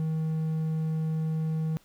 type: tone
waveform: triangle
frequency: 158.6 Hz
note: D#3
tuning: 33 cents sharp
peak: -24 dBFS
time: 0-1.77 s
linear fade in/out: 0 ms
effects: pink hiss -61 dBFS RMS until 1.84 s